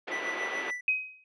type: band-pass noise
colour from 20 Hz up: pink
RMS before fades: -37 dBFS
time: 0.07-0.71 s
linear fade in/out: 10 ms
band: 330 to 3000 Hz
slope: 24 dB/octave
type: tone with tremolo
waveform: triangle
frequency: 1975.5 Hz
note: B6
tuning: in tune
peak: -28 dBFS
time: 0.11-0.81 s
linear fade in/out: 10 ms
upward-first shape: triangle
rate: 7 Hz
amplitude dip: 70%
type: tone with exponential decay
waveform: sine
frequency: 2525 Hz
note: D#7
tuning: 25 cents sharp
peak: -20 dBFS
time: 0.88-1.24 s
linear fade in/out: 2 ms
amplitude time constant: 77 ms
effects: resampled to 22050 Hz